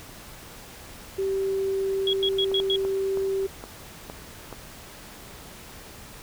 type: tone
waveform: sine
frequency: 387.5 Hz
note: G4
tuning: 20 cents flat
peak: -23 dBFS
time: 1.18-3.47 s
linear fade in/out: 10 ms
type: tone bursts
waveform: sine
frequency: 3322 Hz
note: G#7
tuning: in tune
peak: -22 dBFS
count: 5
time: 2.07-2.76 s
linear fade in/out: 2 ms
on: 62 ms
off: 95 ms
type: clicks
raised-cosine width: 1 ms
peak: -22 dBFS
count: 7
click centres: 2.516 / 2.601 / 2.85 / 3.173 / 3.639 / 4.099 / 4.527 s
effects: pink hiss -44 dBFS RMS until 6.22 s